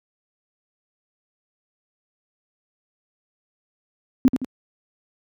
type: tone with echo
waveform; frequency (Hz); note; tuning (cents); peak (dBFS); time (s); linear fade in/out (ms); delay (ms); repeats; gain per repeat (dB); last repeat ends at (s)
sine; 256.9; C4; -32; -10; 4.25-4.28; 0; 83; 2; -7; 4.446
effects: high-pass 80 Hz 12 dB/octave